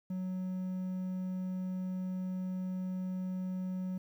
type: tone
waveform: triangle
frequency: 185 Hz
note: F#3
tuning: in tune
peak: -32 dBFS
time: 0.1-3.98 s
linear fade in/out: 5 ms
effects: 11-bit